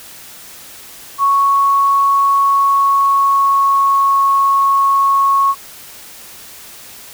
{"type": "tone with pitch glide", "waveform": "sine", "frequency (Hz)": [1108.7, 1101], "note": ["C#6", "C#6"], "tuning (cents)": [0, -12], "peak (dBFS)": -9, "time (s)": [1.18, 5.55], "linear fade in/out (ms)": 50, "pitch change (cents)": -12, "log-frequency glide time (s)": [2.35, 4.22], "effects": ["white hiss -36 dBFS RMS until 7.13 s"]}